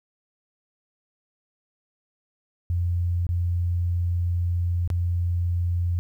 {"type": "tone with dropouts", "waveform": "sine", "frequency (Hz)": 87.31, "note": "F2", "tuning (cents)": 0, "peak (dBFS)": -21, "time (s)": [2.7, 5.99], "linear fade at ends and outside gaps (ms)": 0, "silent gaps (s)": [[3.267, 3.29], [4.876, 4.902]], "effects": ["10-bit"]}